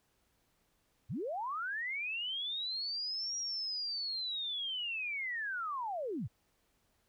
sine linear two-way sweep, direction up then down, 77.4 to 5710 to 77.4 Hz, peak -35 dBFS, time 1.09-6.28 s, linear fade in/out 20 ms, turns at 3.37 s, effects pink hiss -75 dBFS RMS until 7.08 s

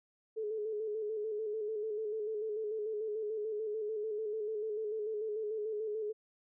sine tone with vibrato, 429.4 Hz, A4, 42 cents flat, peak -34 dBFS, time 0.36-6.13 s, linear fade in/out 20 ms, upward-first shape square, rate 6.8 Hz, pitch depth 43 cents each way, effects none

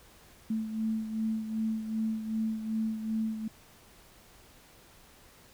sine beating tone pair, 220 / 222.6 Hz, A3 / A3, 0 / +20 cents, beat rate 2.6 Hz, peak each -30 / -37 dBFS, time 0.5-3.48 s, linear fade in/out 5 ms, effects pink hiss -57 dBFS RMS until 5.53 s

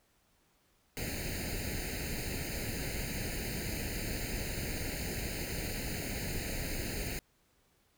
pink noise with comb filter, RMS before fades -37 dBFS, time 0.97-7.19 s, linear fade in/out 0 ms, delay 0.44 ms, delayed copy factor +1, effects pink hiss -71 dBFS RMS until 7.97 s

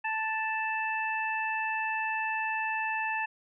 harmonic tone, 880 Hz, A5, in tune, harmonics 1 / 2 / 3, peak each -32 / -33 / -34 dBFS, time 0.04-3.26 s, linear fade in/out 10 ms, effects none

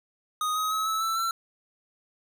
square tone with pitch steps, 1244.5 / 1264.1 / 1283.9 / 1304.1 / 1324.6 / 1345.4 Hz, D#6 / D#6 / E6 / E6 / E6 / E6, 0 / +27 / -46 / -19 / +8 / +35 cents, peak -26 dBFS, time 0.41-1.31 s, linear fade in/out 2 ms, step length 150 ms, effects none

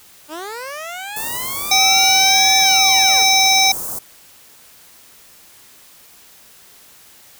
15% pulse linear two-way sweep, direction up then down, 288.5 to 1760 to 365.8 Hz, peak -21 dBFS, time 0.28-3.25 s, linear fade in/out 50 ms, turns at 2.58 s
white band-stop noise, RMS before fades -26 dBFS, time 1.16-3.99 s, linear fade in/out 5 ms, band 1100 to 6700 Hz, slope 24 dB/octave
harmonic tone, 769 Hz, G5, 33 cents flat, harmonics 1 / 3 / 5 / 7 / 8, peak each -17 / -17 / -17 / -17 / -17 dBFS, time 1.71-3.72 s, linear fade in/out 5 ms
effects white hiss -46 dBFS RMS until 7.39 s

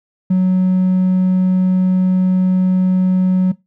triangle tone, 185 Hz, F#3, in tune, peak -7 dBFS, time 0.3-3.52 s, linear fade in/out 10 ms, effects noise-tail reverb RT60 0.2 s tail -21 dB re dry + tanh soft clip ceiling -6 dBFS

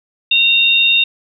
sine tone pair together, 2755 / 3677 Hz, F7 / A#7, -24 / -24 cents, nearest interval perfect fourth, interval 500 cents, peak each -12 dBFS, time 0.31-1.04 s, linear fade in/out 5 ms, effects none

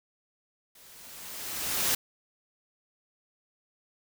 white noise with level ramp, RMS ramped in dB -55 to -25 dBFS, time 0.75-1.95 s, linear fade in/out 5 ms, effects none

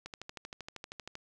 click train, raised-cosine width 0.2 ms, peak -25 dBFS, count 15, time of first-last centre 0.06-1.154 s, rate 12.8 Hz, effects none

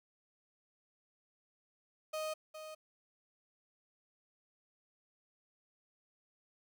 35% pulse tone with echo, 623 Hz, D#5, 2 cents sharp, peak -35 dBFS, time 2.13-2.34 s, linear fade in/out 10 ms, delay 410 ms, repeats 1, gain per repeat -9 dB, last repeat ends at 2.75 s, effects 12-bit

